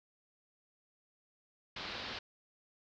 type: low-pass noise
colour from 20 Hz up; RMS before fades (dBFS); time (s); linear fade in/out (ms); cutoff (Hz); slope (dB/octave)
white; -43; 1.76-2.19; 5; 4700; 48
effects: none